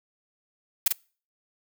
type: noise with echo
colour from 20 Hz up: blue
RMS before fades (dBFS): -19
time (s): 0.86-0.88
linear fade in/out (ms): 5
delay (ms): 45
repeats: 1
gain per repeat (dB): -4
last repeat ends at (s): 0.925
effects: noise-tail reverb RT60 0.4 s tail -25 dB re dry